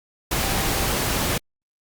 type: tone in noise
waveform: sine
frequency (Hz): 784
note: G5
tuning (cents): 0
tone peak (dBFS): -34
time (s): 0.43-0.88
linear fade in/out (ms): 5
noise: pink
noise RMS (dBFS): -23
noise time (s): 0.31-1.38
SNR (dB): -14
effects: Opus 48 kbps